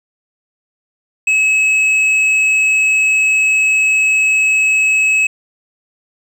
triangle tone with hard clipping, 2575 Hz, E7, 41 cents flat, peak -11 dBFS, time 1.27-5.27 s, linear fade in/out 5 ms, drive 8 dB, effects none

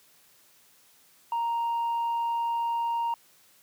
sine tone with tanh clipping, 932.3 Hz, A#5, in tune, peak -26 dBFS, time 1.32-3.14 s, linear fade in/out 2 ms, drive 1 dB, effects white hiss -60 dBFS RMS until 3.62 s + high-pass 80 Hz 12 dB/octave

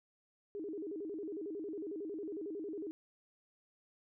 sine tone with vibrato, 359.2 Hz, F4, 49 cents sharp, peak -39 dBFS, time 0.55-2.91 s, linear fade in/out 0 ms, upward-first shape square, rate 11 Hz, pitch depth 220 cents each way, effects none

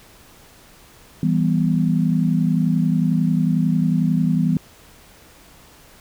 sine chord, E minor, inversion none, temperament equal, 164.81 / 196 / 246.9 Hz, E3 / G3 / B3, 0 / 0 / 0 cents, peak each -18 / -21 / -21 dBFS, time 1.23-4.57 s, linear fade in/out 2 ms, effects pink hiss -48 dBFS RMS until 6 s

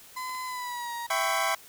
35% pulse tone with pitch glide, 1017 to 943.4 Hz, C6 to A#5, -50 to +20 cents, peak -31 dBFS, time 0.16-1.07 s, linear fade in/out 10 ms, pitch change -130 cents, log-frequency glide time 0.45-0.93 s
clicks, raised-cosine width 0.2 ms, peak -31 dBFS, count 2, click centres 0.295 / 0.35 s
25% pulse chord, C# half-diminished seventh, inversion first, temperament equal with one note detuned, 659.3 / 784 / 1010.3 / 1108.7 Hz, E5 / G5 / B5 / C#6, 0 / 0 / +39 / 0 cents, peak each -27 dBFS, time 1.1-1.55 s, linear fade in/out 5 ms
effects white hiss -51 dBFS RMS until 1.68 s

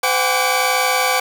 sawtooth tone cluster, 510 / 739 / 800 / 1155 / 2290 Hz, C5 / F#5 / G5 / D6 / D7, -44 / -2 / +35 / -29 / -44 cents, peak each -18 dBFS, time 0.03-1.2 s, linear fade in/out 5 ms, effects 8-bit

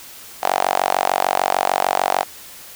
sawtooth tone with high-pass filter, 46.68 Hz, F#1, 16 cents sharp, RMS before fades -19 dBFS, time 0.42-2.24 s, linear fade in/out 20 ms, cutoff 740 Hz, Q 4.7, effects white hiss -39 dBFS RMS until 2.75 s

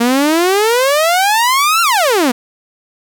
sawtooth exponential two-way sweep, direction up then down, 230 to 1396.9 to 230 Hz, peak -6 dBFS, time 0-2.32 s, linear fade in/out 10 ms, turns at 1.82 s, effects none

